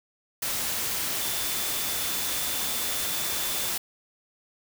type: tone in noise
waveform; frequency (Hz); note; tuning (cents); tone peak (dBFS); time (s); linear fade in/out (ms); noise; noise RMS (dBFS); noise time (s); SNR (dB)
sine; 3520; A7; 0; -38; 1.21-3.7; 5; white; -29; 0.42-3.78; -12
effects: none